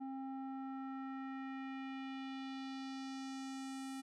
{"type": "tone with low-pass filter sweep", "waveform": "square", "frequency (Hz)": 267.2, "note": "C4", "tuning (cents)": 36, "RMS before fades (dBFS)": -45, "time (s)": [0, 4.02], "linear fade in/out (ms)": 20, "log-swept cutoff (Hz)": [750, 10000], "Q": 1.7, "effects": []}